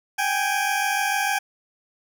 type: tone pair together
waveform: 20% pulse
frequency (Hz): 779.3 / 826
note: G5 / G#5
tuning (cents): -10 / -10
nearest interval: minor second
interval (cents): 100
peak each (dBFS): -19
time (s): 0.18-1.39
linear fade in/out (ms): 10
effects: none